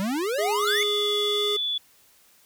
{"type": "exponential sweep", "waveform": "square", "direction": "up", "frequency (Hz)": [185.2, 2217], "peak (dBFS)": -25, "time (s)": [0, 0.83], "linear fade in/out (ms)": 0}
{"type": "tone", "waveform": "square", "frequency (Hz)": 414.1, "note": "G#4", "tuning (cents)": -5, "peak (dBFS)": -26, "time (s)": [0.38, 1.57], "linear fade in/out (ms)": 10}
{"type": "tone with vibrato", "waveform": "sine", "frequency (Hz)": 3452, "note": "A7", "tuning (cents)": -34, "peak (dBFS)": -24, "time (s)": [0.67, 1.78], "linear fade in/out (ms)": 5, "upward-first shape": "triangle", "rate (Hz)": 1.5, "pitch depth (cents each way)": 13}
{"effects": ["white hiss -58 dBFS RMS until 2.45 s"]}